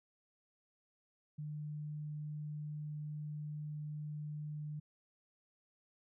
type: tone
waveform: sine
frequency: 150.2 Hz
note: D3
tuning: 39 cents sharp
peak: -40 dBFS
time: 1.38-4.8 s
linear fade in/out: 10 ms
effects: none